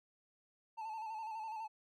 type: tone with vibrato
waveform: triangle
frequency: 880 Hz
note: A5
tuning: in tune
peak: -39 dBFS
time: 0.77-1.68 s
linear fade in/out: 20 ms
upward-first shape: square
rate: 12 Hz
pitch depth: 42 cents each way
effects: none